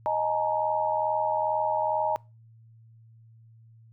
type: chord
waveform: sine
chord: D# suspended fourth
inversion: none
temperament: equal with one note detuned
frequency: 622.3 / 850 / 932.3 Hz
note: D#5 / G#5 / A#5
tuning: 0 / +40 / 0 cents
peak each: -28 dBFS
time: 0.06-2.16 s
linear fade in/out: 0 ms
effects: noise-tail reverb RT60 0.3 s tail -25 dB re dry + added 113 Hz sine -51 dBFS peak until 3.92 s